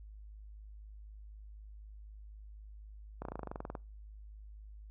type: slowing click train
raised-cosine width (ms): 1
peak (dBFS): -26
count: 14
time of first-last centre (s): 3.22-3.752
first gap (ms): 32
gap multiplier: 1.04
effects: noise-tail reverb RT60 0.3 s tail -25 dB re dry + added 52 Hz sine -48 dBFS peak until 4.9 s